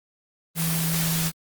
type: tone in noise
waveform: sine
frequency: 164.2 Hz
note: E3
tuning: 6 cents flat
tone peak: -24 dBFS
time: 0.55-1.32 s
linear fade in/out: 50 ms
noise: white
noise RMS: -27 dBFS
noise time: 0.55-1.32 s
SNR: 0 dB
effects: Opus 24 kbps